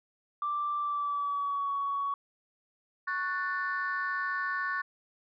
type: tone with pitch glide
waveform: sine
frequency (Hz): 1174.7 to 1121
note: D6 to C#6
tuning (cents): 0 to +19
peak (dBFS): -28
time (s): 0.42-2.14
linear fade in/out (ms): 2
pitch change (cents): -81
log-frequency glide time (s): 0.78-1.69
type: chord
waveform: sine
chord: F# minor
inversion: second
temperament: just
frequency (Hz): 1110 / 1480 / 1776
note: C#6 / F#6 / A6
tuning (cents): +2 / 0 / +16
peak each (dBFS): -33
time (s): 3.07-4.82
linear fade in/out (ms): 10
effects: tanh soft clip ceiling -23 dBFS